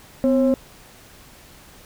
sine tone pair together, 255.1 / 540 Hz, C4 / C#5, -44 / -45 cents, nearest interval octave + minor second, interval 1299 cents, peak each -15 / -17 dBFS, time 0.24-0.54 s, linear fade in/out 0 ms, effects tanh soft clip ceiling -10 dBFS + pink hiss -47 dBFS RMS until 1.85 s

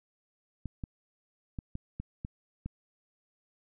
clicks, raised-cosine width 5 ms, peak -24 dBFS, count 7, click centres 0.657 / 0.838 / 1.588 / 1.754 / 2 / 2.249 / 2.66 s, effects none

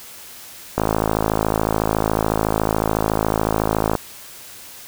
click train, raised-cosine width 1 ms, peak -3 dBFS, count 172, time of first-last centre 0.78-3.953 s, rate 53.9 Hz, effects white hiss -39 dBFS RMS until 4.87 s

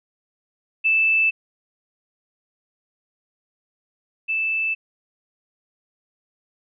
sine tone pair in turn, 2637 / 2637 Hz, E7 / E7, 0 / 0 cents, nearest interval unison, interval 0 cents, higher neither, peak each -15 / -20 dBFS, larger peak first, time 0.84-1.31 / 4.28-4.75 s, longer neither, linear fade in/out 20 ms, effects none

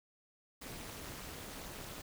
pink noise with amplitude modulation, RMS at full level -43 dBFS, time 0.61-2.02 s, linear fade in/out 10 ms, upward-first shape sine, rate 224 Hz, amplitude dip 85%, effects none

